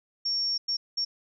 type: tone bursts at uneven times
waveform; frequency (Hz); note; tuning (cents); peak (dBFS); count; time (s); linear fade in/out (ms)
sine; 5500; F8; -27; -25; 3; 0.25-0.58 / 0.68-0.77 / 0.97-1.05; 10
effects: none